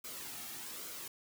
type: noise with flanger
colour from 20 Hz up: white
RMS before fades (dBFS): -45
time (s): 0.04-1.08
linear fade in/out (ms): 5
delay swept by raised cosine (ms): 1.1 to 2.03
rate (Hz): 1.2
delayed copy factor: -0.5
effects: none